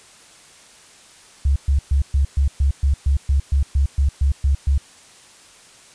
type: tone bursts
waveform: sine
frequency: 69.3 Hz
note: C#2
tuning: in tune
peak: -13 dBFS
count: 15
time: 1.45-4.78 s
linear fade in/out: 5 ms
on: 110 ms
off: 120 ms
effects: white hiss -47 dBFS RMS until 5.94 s + resampled to 22050 Hz